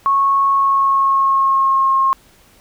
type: tone with pitch glide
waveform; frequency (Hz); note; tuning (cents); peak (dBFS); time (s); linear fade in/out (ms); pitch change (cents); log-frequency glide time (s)
sine; 1100 to 1074.3; C#6 to C6; -14 to +45; -11; 0.06-2.13; 0; -41; 0.49-1.96
effects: pink hiss -50 dBFS RMS until 2.6 s